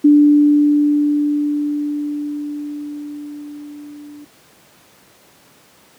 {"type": "tone with level ramp", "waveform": "sine", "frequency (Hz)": 293.7, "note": "D4", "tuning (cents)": 0, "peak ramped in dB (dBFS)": [-5, -34], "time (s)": [0.04, 4.25], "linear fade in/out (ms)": 10, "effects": ["pink hiss -49 dBFS RMS until 5.98 s", "high-pass 150 Hz 12 dB/octave"]}